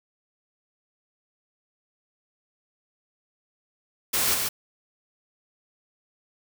white noise with echo, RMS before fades -24 dBFS, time 4.13-4.35 s, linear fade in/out 10 ms, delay 140 ms, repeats 1, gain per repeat -3 dB, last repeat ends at 4.49 s, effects none

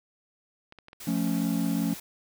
clicks, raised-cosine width 0.3 ms, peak -31 dBFS, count 4, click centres 0.724 / 0.787 / 0.884 / 0.931 s
white noise, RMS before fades -42 dBFS, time 1-2 s, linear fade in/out 5 ms
triangle chord, F augmented, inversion none, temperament equal, 174.61 / 220 / 277.2 Hz, F3 / A3 / C#4, 0 / 0 / 0 cents, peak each -27 dBFS, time 1.07-1.94 s, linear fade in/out 5 ms
effects none

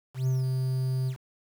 triangle tone with ADSR envelope, 130 Hz, C3, 11 cents flat, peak -20 dBFS, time 0.14-1.17 s, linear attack 130 ms, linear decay 170 ms, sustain -3 dB, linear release 93 ms, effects 8-bit

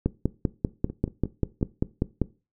two click trains, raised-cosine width 3 ms, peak -9 / -21 dBFS, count 12 / 5, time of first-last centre 0.06-2.217 / 0.9-1.613 s, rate 5.1 / 5.61 Hz, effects noise-tail reverb RT60 0.3 s tail -19 dB re dry

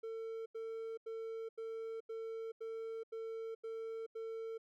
triangle tone bursts, 450.1 Hz, A4, 39 cents sharp, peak -39 dBFS, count 9, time 0.03-4.58 s, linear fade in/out 10 ms, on 430 ms, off 85 ms, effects none

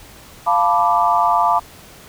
sine chord, B half-diminished seventh, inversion second, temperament equal, 698.5 / 880 / 987.8 / 1174.7 Hz, F5 / A5 / B5 / D6, 0 / 0 / 0 / 0 cents, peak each -18 dBFS, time 0.46-1.6 s, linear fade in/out 20 ms, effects pink hiss -42 dBFS RMS until 2.08 s

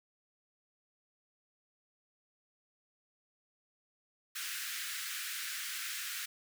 pink high-pass noise, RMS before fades -40 dBFS, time 4.35-6.26 s, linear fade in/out 10 ms, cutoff 1400 Hz, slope 48 dB/octave, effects none

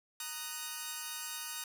5% pulse chord, D# minor, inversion second, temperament equal with one note detuned, 932.3 / 1244.5 / 1491.1 Hz, A#5 / D#6 / F#6, 0 / 0 / +13 cents, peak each -32 dBFS, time 0.2-1.64 s, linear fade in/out 2 ms, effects none

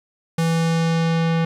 square tone with low-pass filter sweep, 164.81 Hz, E3, in tune, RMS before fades -19 dBFS, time 0.38-1.45 s, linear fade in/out 5 ms, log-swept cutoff 11000 to 3000 Hz, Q 0.9, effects 9-bit

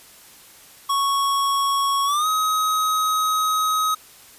square tone with pitch glide, 1108.7 to 1266.2 Hz, C#6 to D#6, 0 to +30 cents, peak -19 dBFS, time 0.89-3.95 s, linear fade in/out 10 ms, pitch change +230 cents, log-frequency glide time 2.05-2.27 s, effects white hiss -47 dBFS RMS until 4.38 s + resampled to 32000 Hz

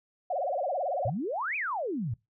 sine tone with vibrato, 636 Hz, D#5, 38 cents sharp, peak -27 dBFS, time 0.3-1.1 s, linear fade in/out 5 ms, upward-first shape sine, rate 18 Hz, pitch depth 290 cents each way
sine exponential two-way sweep, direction up then down, 100.9 to 2597 to 100.9 Hz, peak -29 dBFS, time 1.05-2.14 s, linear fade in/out 5 ms, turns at 1.56 s
effects noise-tail reverb RT60 0.2 s tail -21 dB re dry

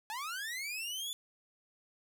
sawtooth linear sweep, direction up, 830.6 to 3499 Hz, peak -34 dBFS, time 0.1-1.13 s, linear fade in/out 0 ms, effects none

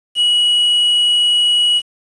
triangle tone with quantisation, 2918 Hz, F#7, 25 cents flat, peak -9 dBFS, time 0.15-1.82 s, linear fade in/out 50 ms, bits 6, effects resampled to 24000 Hz

